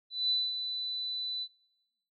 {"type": "tone with ADSR envelope", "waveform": "sine", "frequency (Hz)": 3990, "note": "B7", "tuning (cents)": 17, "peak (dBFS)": -25, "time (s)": [0.1, 1.48], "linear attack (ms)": 200, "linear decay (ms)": 220, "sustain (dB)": -8, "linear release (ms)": 57, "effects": ["noise-tail reverb RT60 1.0 s tail -22 dB re dry", "AAC 64 kbps"]}